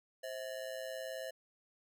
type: ring-modulated tone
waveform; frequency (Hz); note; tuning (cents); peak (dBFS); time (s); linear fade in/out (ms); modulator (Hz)
square; 587.3; D5; 0; -38; 0.23-1.31; 10; 59.3
effects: none